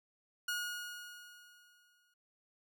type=tone with exponential decay; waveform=sawtooth; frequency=1442 Hz; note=F#6; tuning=45 cents flat; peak=-30 dBFS; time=0.48-2.14 s; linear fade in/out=5 ms; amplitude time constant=360 ms; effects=none